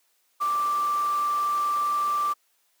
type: tone in noise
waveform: sine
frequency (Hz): 1174.7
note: D6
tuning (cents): 0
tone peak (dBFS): -22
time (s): 0.4-2.34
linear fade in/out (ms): 20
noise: pink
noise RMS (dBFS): -40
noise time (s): 0.4-2.34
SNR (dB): +15
effects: white hiss -68 dBFS RMS until 2.8 s + high-pass 400 Hz 12 dB/octave